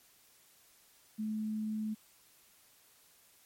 sine tone, 215.9 Hz, A3, 33 cents flat, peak -33 dBFS, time 1.18-1.95 s, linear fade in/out 20 ms, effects white hiss -64 dBFS RMS until 3.45 s + MP3 64 kbps

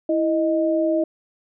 sine tone pair together, 328.7 / 622.3 Hz, E4 / D#5, -5 / 0 cents, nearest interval major seventh, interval 1105 cents, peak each -20 dBFS, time 0.09-1.04 s, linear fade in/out 5 ms, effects none

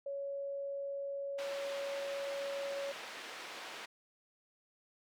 sine tone, 558 Hz, C#5, 11 cents sharp, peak -37 dBFS, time 0.06-2.92 s, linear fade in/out 5 ms
white band-pass noise, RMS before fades -47 dBFS, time 1.38-3.86 s, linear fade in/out 10 ms, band 370 to 3000 Hz, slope 12 dB/octave
effects none

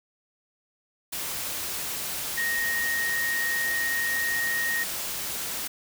sine tone in noise, 1866 Hz, A#6, 1 cent sharp, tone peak -25 dBFS, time 2.37-4.84 s, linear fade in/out 10 ms, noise white, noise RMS -32 dBFS, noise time 1.12-5.68 s, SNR +4 dB, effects none

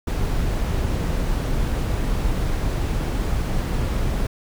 brown noise, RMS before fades -22 dBFS, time 0.07-4.27 s, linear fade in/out 5 ms, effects none

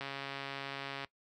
click train, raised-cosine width 0.3 ms, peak -24 dBFS, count 144, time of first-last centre 0.01-1.046 s, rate 138 Hz, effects noise-tail reverb RT60 0.1 s tail -20 dB re dry + high-pass 60 Hz 12 dB/octave

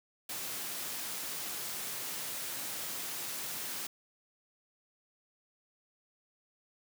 white high-pass noise, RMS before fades -39 dBFS, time 0.29-3.87 s, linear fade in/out 5 ms, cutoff 110 Hz, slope 96 dB/octave, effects none

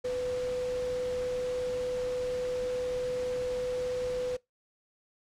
sine tone in noise, 500 Hz, B4, 21 cents sharp, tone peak -29 dBFS, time 0.04-4.37 s, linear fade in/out 10 ms, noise pink, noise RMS -44 dBFS, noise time 0.04-4.37 s, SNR +12 dB, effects noise-tail reverb RT60 0.2 s tail -23 dB re dry + low-pass 7000 Hz 12 dB/octave

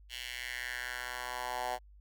10% pulse tone with high-pass filter sweep, 124.4 Hz, B2, 13 cents sharp, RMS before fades -39 dBFS, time 0.09-1.79 s, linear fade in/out 50 ms, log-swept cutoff 2800 to 740 Hz, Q 3, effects added 50 Hz sine -54 dBFS peak until 2 s

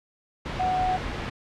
sine tone in noise, 740 Hz, F#5, in tune, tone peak -22 dBFS, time 0.59-0.97 s, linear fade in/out 10 ms, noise pink, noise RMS -31 dBFS, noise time 0.45-1.3 s, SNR +6 dB, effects low-pass 3000 Hz 12 dB/octave

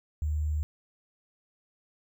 sine tone with sample-and-hold, 76 Hz, D#2, 40 cents flat, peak -26 dBFS, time 0.22-0.63 s, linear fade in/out 0 ms, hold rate 7350 Hz, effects none

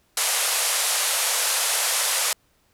white band-pass noise, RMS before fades -23 dBFS, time 0.17-2.33 s, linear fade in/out 2 ms, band 480 to 12000 Hz, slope 48 dB/octave, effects pink hiss -64 dBFS RMS until 2.73 s

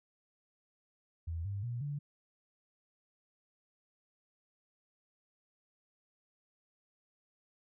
sine tone with pitch steps, 82.9 / 99.73 / 119.98 / 144.34 Hz, E2 / G2 / B2 / D3, +10 / +30 / -50 / -30 cents, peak -35 dBFS, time 1.27-1.99 s, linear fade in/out 10 ms, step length 180 ms, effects none

